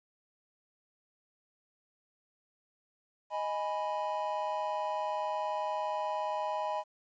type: chord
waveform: triangle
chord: G# minor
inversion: second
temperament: equal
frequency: 622.3 / 830.6 / 987.8 Hz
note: D#5 / G#5 / B5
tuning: 0 / 0 / 0 cents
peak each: -34 dBFS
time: 3.3-6.84 s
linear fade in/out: 50 ms
effects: resampled to 16000 Hz + 11-bit